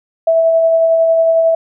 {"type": "tone with tremolo", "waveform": "sine", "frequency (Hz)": 656, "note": "E5", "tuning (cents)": -9, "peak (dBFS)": -7, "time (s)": [0.27, 1.55], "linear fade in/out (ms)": 5, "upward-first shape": "sine", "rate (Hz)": 11, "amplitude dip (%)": 25, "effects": []}